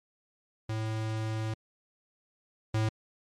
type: tone pair in turn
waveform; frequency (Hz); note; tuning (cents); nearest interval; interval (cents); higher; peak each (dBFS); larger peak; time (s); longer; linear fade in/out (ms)
square; 110 / 109.59; A2 / A2; 0 / -6; unison; 6; first; -31 / -26; second; 0.69-1.54 / 2.74-2.89; first; 5
effects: low-pass 7000 Hz 12 dB/octave + MP3 64 kbps